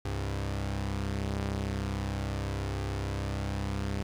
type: tone pair together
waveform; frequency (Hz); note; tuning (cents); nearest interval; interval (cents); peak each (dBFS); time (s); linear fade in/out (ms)
sawtooth; 66.4 / 99.78; C2 / G2; +26 / +31; perfect fifth; 705; -30 / -29; 0.05-4.03; 5
effects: low-pass 8000 Hz 12 dB/octave + 10-bit